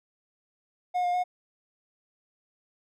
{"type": "tone with pitch steps", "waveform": "triangle", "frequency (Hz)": [721, 710, 723], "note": ["F#5", "F5", "F#5"], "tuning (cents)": [-45, 28, -40], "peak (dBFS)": -22, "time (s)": [0.94, 1.24], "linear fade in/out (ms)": 20, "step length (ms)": 100, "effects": []}